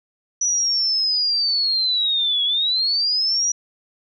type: linear two-way sweep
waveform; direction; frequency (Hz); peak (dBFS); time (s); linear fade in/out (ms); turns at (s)
sine; down then up; 5920 to 3322 to 5850; -17; 0.41-3.52; 5; 2.44
effects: none